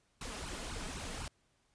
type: noise with flanger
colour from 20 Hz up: pink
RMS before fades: -42 dBFS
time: 0.21-1.28 s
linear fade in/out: 2 ms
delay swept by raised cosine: 0.71 to 4.81 ms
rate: 3.9 Hz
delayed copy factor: +0.95
effects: pink hiss -74 dBFS RMS until 1.74 s + resampled to 22050 Hz